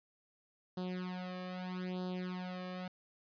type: tone with flanger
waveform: sawtooth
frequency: 182.6 Hz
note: F#3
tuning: 23 cents flat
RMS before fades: -41 dBFS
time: 0.77-2.88 s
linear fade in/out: 5 ms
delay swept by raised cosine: 0.22 to 1.72 ms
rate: 0.79 Hz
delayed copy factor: +0.95
effects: resampled to 11025 Hz